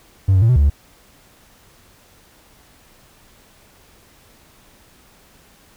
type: tone with pitch steps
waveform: triangle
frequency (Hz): 96.4 / 94 / 113.9 / 125.7 / 72.1 / 71.3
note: G2 / F#2 / A#2 / B2 / D2 / C#2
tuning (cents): -28 / +28 / -40 / +31 / -31 / +49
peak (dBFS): -7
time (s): 0.28-0.7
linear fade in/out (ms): 10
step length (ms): 70
effects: tanh soft clip ceiling -5 dBFS + pink hiss -51 dBFS RMS until 5.76 s